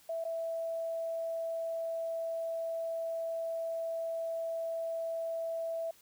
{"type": "tone with dropouts", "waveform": "sine", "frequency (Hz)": 659.3, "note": "E5", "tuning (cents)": 0, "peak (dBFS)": -33, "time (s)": [0.09, 5.91], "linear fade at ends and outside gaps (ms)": 5, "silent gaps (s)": [0.241, 0.25], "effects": ["white hiss -62 dBFS RMS until 6.01 s"]}